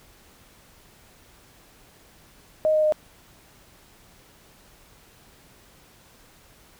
sine tone with pitch steps, 622.3 / 617.6 / 613 Hz, D#5 / D#5 / D#5, 0 / -13 / -26 cents, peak -17 dBFS, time 2.65-2.923 s, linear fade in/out 0 ms, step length 91 ms, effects pink hiss -54 dBFS RMS until 6.79 s

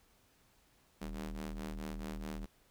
sawtooth ring-modulated tone, 77.78 Hz, D#2, in tune, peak -33 dBFS, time 1.01-2.46 s, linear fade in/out 10 ms, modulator 119 Hz, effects pink hiss -69 dBFS RMS until 2.7 s

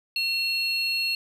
triangle tone pair together, 2719 / 4306 Hz, F7 / C8, -47 / +49 cents, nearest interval minor sixth, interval 796 cents, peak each -25 / -25 dBFS, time 0.16-1.15 s, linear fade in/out 2 ms, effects none

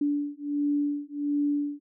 sine beating tone pair, 289.2 / 290.6 Hz, D4 / D4, -27 / -18 cents, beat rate 1.4 Hz, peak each -28 dBFS, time 0.01-1.8 s, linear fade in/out 5 ms, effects none

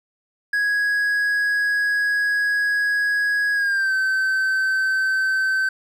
triangle tone with pitch glide, 1661.2 to 1541 Hz, G#6 to G6, 0 to -30 cents, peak -16 dBFS, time 0.53-5.69 s, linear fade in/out 5 ms, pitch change -130 cents, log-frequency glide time 3.54-3.93 s, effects none

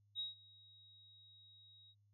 sine tone with ADSR envelope, 3800 Hz, A#7, 33 cents sharp, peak -38 dBFS, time 0.15-1.95 s, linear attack 44 ms, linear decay 150 ms, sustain -23 dB, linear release 50 ms, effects added 102 Hz sine -70 dBFS peak until 2.13 s

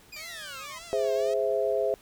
25% pulse exponential sweep, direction down, 2505 to 987.8 Hz, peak -36 dBFS, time 0.12-0.79 s, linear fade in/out 10 ms
5% pulse tone with vibrato, 603 Hz, D5, 46 cents sharp, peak -31 dBFS, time 0.16-1.34 s, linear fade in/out 5 ms, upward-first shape triangle, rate 1.8 Hz, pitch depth 250 cents each way
sine chord, Ab augmented, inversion none, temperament equal, 415.3 / 523.3 / 659.3 Hz, Ab4 / C5 / E5, 0 / 0 / 0 cents, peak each -28 dBFS, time 0.93-1.94 s, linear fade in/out 0 ms
clicks, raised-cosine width 0.5 ms, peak -41 / -38 dBFS, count 2, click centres 0.996 / 1.048 s
effects pink hiss -56 dBFS RMS until 2.01 s

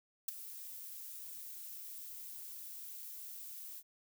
violet noise with ADSR envelope, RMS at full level -33 dBFS, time 0.28-3.83 s, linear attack 6 ms, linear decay 11 ms, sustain -15 dB, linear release 52 ms, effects none

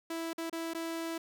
sawtooth tone with dropouts, 329.6 Hz, E4, in tune, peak -31 dBFS, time 0.1-1.18 s, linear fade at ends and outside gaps 5 ms, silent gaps 0.332-0.38 / 0.498-0.527 / 0.736-0.747 s, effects none

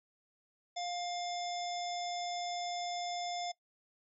harmonic tone with a mistuned harmonic, 705 Hz, F5, 16 cents sharp, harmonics 1 / 3 / 5 / 7 / 9 / 10, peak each -37 / -49 / -44 / -46 / -57 / -52 dBFS, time 0.76-3.52 s, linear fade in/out 10 ms, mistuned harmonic 7, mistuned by +90 cents, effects noise-tail reverb RT60 0.1 s tail -20 dB re dry

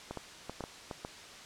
clicks, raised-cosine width 1 ms, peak -24 dBFS, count 7, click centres 0.11 / 0.173 / 0.496 / 0.607 / 0.639 / 0.912 / 1.049 s, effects white hiss -49 dBFS RMS until 1.45 s + low-pass 6000 Hz 12 dB/octave

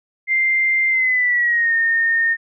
sine tone with pitch glide, 2093 to 1832.6 Hz, C7 to A#6, 0 to -30 cents, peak -14 dBFS, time 0.27-2.37 s, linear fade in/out 50 ms, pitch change -230 cents, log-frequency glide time 0.89-1.74 s, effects none

